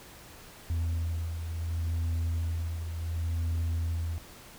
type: beating tone pair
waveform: sine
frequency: 83 / 83.69 Hz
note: E2 / E2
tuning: +12 / +27 cents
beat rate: 0.69 Hz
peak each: -27 / -34 dBFS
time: 0.7-4.18 s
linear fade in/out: 0 ms
effects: tanh soft clip ceiling -26 dBFS + pink hiss -50 dBFS RMS until 4.58 s